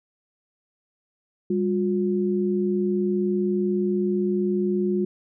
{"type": "tone pair together", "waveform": "sine", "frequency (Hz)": [199, 358.5], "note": ["G3", "F4"], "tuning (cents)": [26, 45], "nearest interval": "minor seventh", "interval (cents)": 1019, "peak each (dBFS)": -23, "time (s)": [1.5, 5.05], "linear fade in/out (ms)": 5, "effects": []}